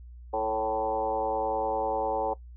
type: tone with frequency modulation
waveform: sine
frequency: 659.3 Hz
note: E5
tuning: in tune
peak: -25 dBFS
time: 0.33-2.34 s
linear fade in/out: 10 ms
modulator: 110 Hz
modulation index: 2.3
effects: noise-tail reverb RT60 0.1 s tail -19 dB re dry + added 60 Hz sine -43 dBFS peak until 2.56 s